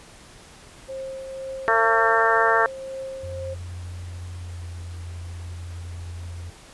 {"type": "tone with tremolo", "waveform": "sine", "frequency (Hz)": 532, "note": "C5", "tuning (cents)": 29, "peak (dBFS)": -29, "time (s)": [0.88, 3.55], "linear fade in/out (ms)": 20, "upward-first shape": "triangle", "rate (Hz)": 2, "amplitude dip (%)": 40}
{"type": "harmonic tone", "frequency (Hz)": 225.9, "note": "A3", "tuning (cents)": 46, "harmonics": [2, 3, 4, 5, 6, 7, 8], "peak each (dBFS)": [-24, -24, -24, -24, -24, -24, -24], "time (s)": [1.68, 2.66], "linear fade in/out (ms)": 0}
{"type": "tone with pitch glide", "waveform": "sine", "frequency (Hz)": [88.5, 86.43], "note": ["F2", "F2"], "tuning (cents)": [23, -17], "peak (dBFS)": -32, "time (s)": [3.23, 6.5], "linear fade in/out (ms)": 5, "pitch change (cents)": -40, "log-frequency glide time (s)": [4.38, 4.64]}
{"effects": ["pink hiss -47 dBFS RMS until 6.73 s", "resampled to 24000 Hz"]}